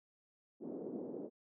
pink band-pass noise, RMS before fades -44 dBFS, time 0.6-1.3 s, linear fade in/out 50 ms, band 240 to 480 Hz, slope 24 dB/octave, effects none

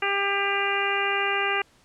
harmonic tone, 398.5 Hz, G4, 28 cents sharp, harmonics 1 / 2 / 3 / 4 / 5 / 6 / 7, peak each -30 / -30 / -30 / -30 / -30 / -30 / -30 dBFS, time 0.02-1.62 s, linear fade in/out 5 ms, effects pink hiss -59 dBFS RMS until 1.84 s + low-pass 9000 Hz 12 dB/octave

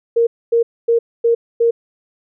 sine tone bursts, 465.4 Hz, A#4, 3 cents flat, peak -10 dBFS, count 5, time 0.16-1.71 s, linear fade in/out 10 ms, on 110 ms, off 250 ms, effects none

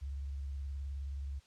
sine tone with vibrato, 69.3 Hz, C#2, in tune, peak -37 dBFS, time 0.01-1.4 s, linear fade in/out 20 ms, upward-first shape square, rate 19 Hz, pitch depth 64 cents each way, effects white hiss -66 dBFS RMS until 1.46 s + low-pass 6000 Hz 12 dB/octave

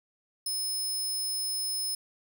15% pulse tone, 5200 Hz, E8, 24 cents flat, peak -24 dBFS, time 0.46-1.95 s, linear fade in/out 5 ms, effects none

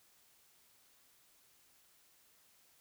silence, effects white hiss -68 dBFS RMS until 2.8 s

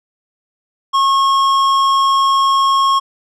triangle tone with tanh clipping, 1088 Hz, C#6, 33 cents flat, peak -12 dBFS, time 0.93-3 s, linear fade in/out 20 ms, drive 16 dB, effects none

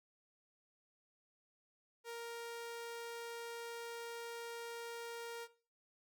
sawtooth tone, 467.1 Hz, A#4, 3 cents sharp, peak -40 dBFS, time 2.04-5.48 s, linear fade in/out 50 ms, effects noise-tail reverb RT60 0.4 s tail -17 dB re dry

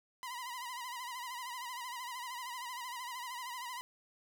sawtooth tone with vibrato, 987.8 Hz, B5, in tune, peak -37 dBFS, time 0.23-3.81 s, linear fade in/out 0 ms, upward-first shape sine, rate 13 Hz, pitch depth 83 cents each way, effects none

